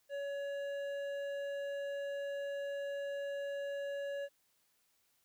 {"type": "tone with hard clipping", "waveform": "sine", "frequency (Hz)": 563, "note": "C#5", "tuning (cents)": 27, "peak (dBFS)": -39, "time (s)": [0.09, 4.29], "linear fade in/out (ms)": 50, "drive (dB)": 9, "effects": ["white hiss -75 dBFS RMS until 5.24 s"]}